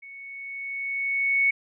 sine tone with level ramp, 2217 Hz, C#7, in tune, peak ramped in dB -41 to -17 dBFS, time 0.02-1.51 s, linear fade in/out 10 ms, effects none

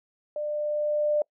sine tone with level ramp, 597 Hz, D5, 28 cents sharp, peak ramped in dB -28 to -20 dBFS, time 0.36-1.22 s, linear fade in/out 2 ms, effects noise-tail reverb RT60 0.1 s tail -26 dB re dry

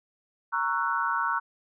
sine chord, F# dominant seventh, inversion first, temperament equal with one note detuned, 932.3 / 1108.7 / 1339.2 / 1480 Hz, A#5 / C#6 / E6 / F#6, 0 / 0 / +27 / 0 cents, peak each -30 dBFS, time 0.52-1.4 s, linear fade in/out 20 ms, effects none

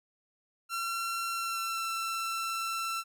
sawtooth tone with pitch glide, 1361 to 1341.5 Hz, F6 to E6, -45 to +30 cents, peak -28 dBFS, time 0.69-3.04 s, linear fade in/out 50 ms, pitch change -25 cents, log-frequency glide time 1.31-1.85 s, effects none

